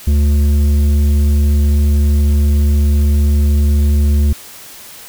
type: tone with tanh clipping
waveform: triangle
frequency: 72.7 Hz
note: D2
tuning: 17 cents flat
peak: -10 dBFS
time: 0.07-4.33 s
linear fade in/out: 5 ms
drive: 13 dB
effects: white hiss -35 dBFS RMS until 5.08 s